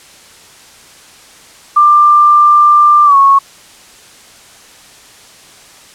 sine tone with pitch glide, 1188 to 1102.1 Hz, D6 to C#6, +20 to -10 cents, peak -3 dBFS, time 1.76-3.39 s, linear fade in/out 10 ms, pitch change -130 cents, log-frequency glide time 3.05-3.16 s, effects white hiss -39 dBFS RMS until 5.94 s + low-pass 9000 Hz 12 dB/octave

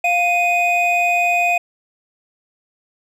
triangle tone pair together, 701.3 / 2489 Hz, F5 / D#7, +7 / 0 cents, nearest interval octave + minor seventh, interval 2193 cents, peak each -15 dBFS, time 0.04-1.58 s, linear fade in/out 5 ms, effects none

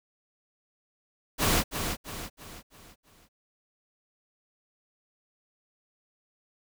pink noise with echo, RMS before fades -24 dBFS, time 1.38-1.64 s, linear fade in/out 50 ms, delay 330 ms, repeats 5, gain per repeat -7 dB, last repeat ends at 3.29 s, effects none

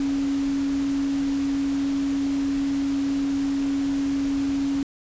sine tone in noise, 277.2 Hz, C#4, in tune, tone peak -21 dBFS, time 0-4.83 s, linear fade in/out 2 ms, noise pink, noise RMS -38 dBFS, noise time 0-4.83 s, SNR +14 dB, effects resampled to 16000 Hz

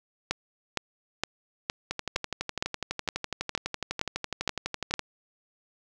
two click trains, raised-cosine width 0.2 ms, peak -13 / -9 dBFS, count 38 / 11, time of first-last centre 1.91-4.993 / 0.31-4.94 s, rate 12 / 2.16 Hz, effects none

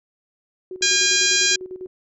sine tone with tremolo, 370 Hz, F#4, in tune, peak -29 dBFS, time 0.71-1.87 s, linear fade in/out 2 ms, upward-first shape square, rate 10 Hz, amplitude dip 70%
harmonic tone, 810 Hz, G#5, 43 cents flat, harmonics 2 / 3 / 4 / 5 / 6 / 7 / 8 / 9, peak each -24 / -24 / -24 / -24 / -24 / -24 / -24 / -24 dBFS, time 0.82-1.56 s, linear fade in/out 5 ms
effects none

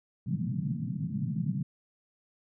white band-pass noise, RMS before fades -32 dBFS, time 0.26-1.63 s, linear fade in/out 5 ms, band 120 to 210 Hz, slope 48 dB/octave, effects none

